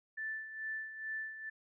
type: tone with tremolo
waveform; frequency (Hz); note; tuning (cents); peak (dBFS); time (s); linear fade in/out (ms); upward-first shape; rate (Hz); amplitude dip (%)
sine; 1760; A6; 0; -36; 0.17-1.5; 10; sine; 2.3; 65
effects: none